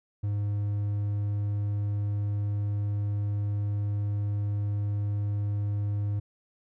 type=tone; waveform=triangle; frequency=102.6 Hz; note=G#2; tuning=21 cents flat; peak=-24 dBFS; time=0.23-6.2 s; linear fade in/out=10 ms; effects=none